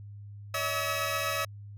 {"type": "tone cluster", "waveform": "15% pulse", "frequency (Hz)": [567, 642, 1292], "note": ["C#5", "E5", "E6"], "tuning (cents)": [39, -46, -35], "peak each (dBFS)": -27, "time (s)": [0.54, 1.45], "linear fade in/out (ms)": 5, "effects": ["added 102 Hz sine -42 dBFS peak until 1.77 s"]}